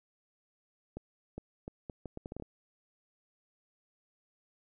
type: accelerating click train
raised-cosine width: 2 ms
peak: -27 dBFS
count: 11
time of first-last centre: 0.97-2.423 s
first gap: 410 ms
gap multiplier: 0.73
effects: none